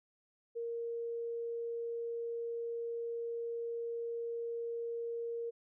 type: tone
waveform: sine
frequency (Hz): 466.2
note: A#4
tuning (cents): 0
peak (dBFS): -36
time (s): 0.55-5.51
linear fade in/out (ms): 20
effects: none